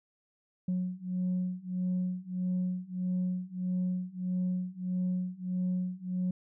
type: beating tone pair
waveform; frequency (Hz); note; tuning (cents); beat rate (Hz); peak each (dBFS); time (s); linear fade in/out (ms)
sine; 181.4 / 183; F#3 / F#3; -34 / -19; 1.6; -32 / -31; 0.68-6.31; 5
effects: tanh soft clip ceiling -25 dBFS